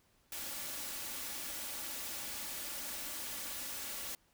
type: noise with comb filter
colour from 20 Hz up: white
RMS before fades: -42 dBFS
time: 0.32-4.15 s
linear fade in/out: 2 ms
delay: 3.5 ms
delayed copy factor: +0.5
effects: pink hiss -71 dBFS RMS until 4.33 s

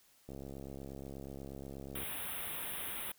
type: click train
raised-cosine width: 2 ms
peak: -33 dBFS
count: 120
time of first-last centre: 0.29-2.032 s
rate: 68.3 Hz
type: band-stop noise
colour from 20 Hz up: white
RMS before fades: -41 dBFS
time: 1.95-3.12 s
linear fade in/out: 5 ms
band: 3700 to 9100 Hz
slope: 96 dB/octave
effects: white hiss -67 dBFS RMS until 3.18 s

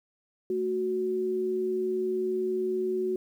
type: tone pair together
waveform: sine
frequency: 221.2 / 370 Hz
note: A3 / F#4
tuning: +9 / 0 cents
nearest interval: major sixth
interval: 891 cents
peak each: -36 / -26 dBFS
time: 0.5-3.16 s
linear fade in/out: 2 ms
effects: 10-bit

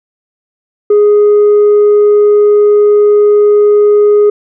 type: tone with tanh clipping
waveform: sine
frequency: 415.3 Hz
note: G#4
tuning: in tune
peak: -4 dBFS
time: 0.9-4.3 s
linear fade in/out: 5 ms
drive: 1 dB
effects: none

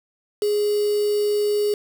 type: tone with quantisation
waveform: sine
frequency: 415.3 Hz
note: G#4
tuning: in tune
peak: -18 dBFS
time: 0.42-1.74 s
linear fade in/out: 2 ms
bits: 5
effects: none

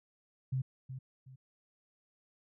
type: tone with echo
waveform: sine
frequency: 130.81 Hz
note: C3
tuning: in tune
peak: -30 dBFS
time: 0.52-0.62 s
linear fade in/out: 10 ms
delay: 370 ms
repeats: 2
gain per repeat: -10 dB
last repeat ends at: 1.36 s
effects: none

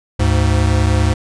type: tone pair together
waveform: square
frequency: 73.42 / 103.83 Hz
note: D2 / G#2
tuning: 0 / 0 cents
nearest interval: tritone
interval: 600 cents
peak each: -15 dBFS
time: 0.19-1.14 s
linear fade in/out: 10 ms
effects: resampled to 22050 Hz

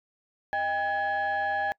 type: tone cluster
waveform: sine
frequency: 626 / 801 / 1690 Hz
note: D#5 / G5 / G#6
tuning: +10 / +37 / +30 cents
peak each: -33 / -26 / -28 dBFS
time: 0.53-1.72 s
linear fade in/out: 0 ms
effects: noise-tail reverb RT60 0.1 s tail -26 dB re dry + tanh soft clip ceiling -21 dBFS

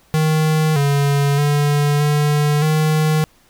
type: tone with pitch steps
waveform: square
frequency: 156.2 / 141.7 / 145.8 / 147.9 / 155.3 Hz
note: D#3 / C#3 / D3 / D3 / D#3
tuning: +7 / +38 / -12 / +13 / -3 cents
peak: -14 dBFS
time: 0.14-3.24 s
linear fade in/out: 0 ms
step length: 620 ms
effects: pink hiss -54 dBFS RMS until 3.49 s

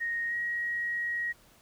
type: tone with pitch glide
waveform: sine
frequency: 1864.7 to 1895.1 Hz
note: A#6 to A#6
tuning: 0 to +28 cents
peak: -29 dBFS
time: 0-1.33 s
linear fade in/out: 20 ms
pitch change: +28 cents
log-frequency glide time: 0.28-0.34 s
effects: pink hiss -60 dBFS RMS until 1.61 s

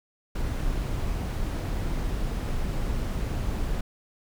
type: noise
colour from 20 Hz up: brown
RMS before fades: -28 dBFS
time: 0.35-3.81 s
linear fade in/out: 5 ms
effects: none

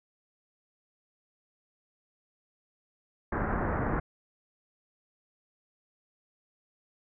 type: low-pass noise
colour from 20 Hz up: pink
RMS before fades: -30 dBFS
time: 3.32-4 s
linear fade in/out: 5 ms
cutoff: 1800 Hz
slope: 48 dB/octave
effects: none

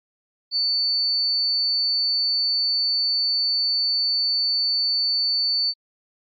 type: tone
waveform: sine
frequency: 4500 Hz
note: C#8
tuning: 25 cents sharp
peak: -19 dBFS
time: 0.51-5.74 s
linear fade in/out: 50 ms
effects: Opus 48 kbps

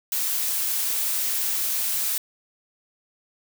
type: noise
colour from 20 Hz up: blue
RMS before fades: -25 dBFS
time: 0.12-2.18 s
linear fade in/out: 2 ms
effects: none

